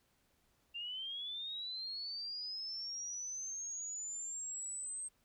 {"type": "linear sweep", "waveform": "sine", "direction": "up", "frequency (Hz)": [2761, 8372], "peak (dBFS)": -40, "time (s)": [0.74, 5.09], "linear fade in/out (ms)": 20, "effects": ["pink hiss -75 dBFS RMS until 5.24 s"]}